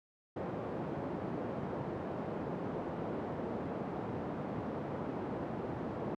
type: band-pass noise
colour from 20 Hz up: pink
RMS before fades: -39 dBFS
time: 0.36-6.15 s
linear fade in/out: 5 ms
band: 150 to 740 Hz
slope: 12 dB/octave
effects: high-pass 60 Hz 12 dB/octave